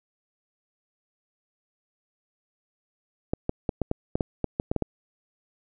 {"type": "clicks", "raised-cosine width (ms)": 2, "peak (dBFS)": -11, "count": 12, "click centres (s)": [3.335, 3.494, 3.692, 3.817, 3.914, 4.155, 4.208, 4.443, 4.599, 4.715, 4.763, 4.823], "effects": []}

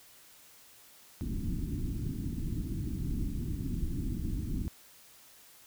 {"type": "low-pass noise", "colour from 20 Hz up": "pink", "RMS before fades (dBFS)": -34, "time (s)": [1.21, 4.68], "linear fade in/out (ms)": 0, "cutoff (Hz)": 320, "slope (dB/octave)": 48, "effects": ["white hiss -57 dBFS RMS until 5.66 s"]}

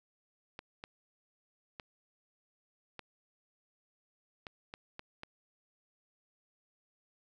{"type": "clicks", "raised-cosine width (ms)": 0.3, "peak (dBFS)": -27, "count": 8, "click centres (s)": [0.591, 0.839, 1.798, 2.993, 4.468, 4.739, 4.994, 5.234], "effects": []}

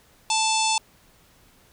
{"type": "harmonic tone", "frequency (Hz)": 880, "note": "A5", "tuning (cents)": 0, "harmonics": [1, 3, 4, 5, 6, 7, 8, 9, 10], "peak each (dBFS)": [-23, -28, -29, -30, -31, -31, -32, -33, -33], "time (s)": [0.3, 0.78], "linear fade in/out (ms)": 2, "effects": ["pink hiss -57 dBFS RMS until 1.72 s"]}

